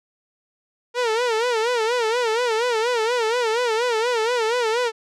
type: tone with vibrato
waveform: sawtooth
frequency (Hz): 466.2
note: A#4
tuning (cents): 0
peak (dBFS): -15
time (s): 0.94-4.92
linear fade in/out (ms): 50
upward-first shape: sine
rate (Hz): 4.2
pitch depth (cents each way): 120
effects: low-pass 6000 Hz 12 dB/octave